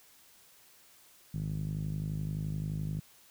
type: tone with low-pass filter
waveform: 5% pulse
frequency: 51.6 Hz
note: G#1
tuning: 10 cents flat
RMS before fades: -35 dBFS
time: 1.34-3 s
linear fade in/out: 5 ms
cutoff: 150 Hz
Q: 3.5
effects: white hiss -60 dBFS RMS until 3.3 s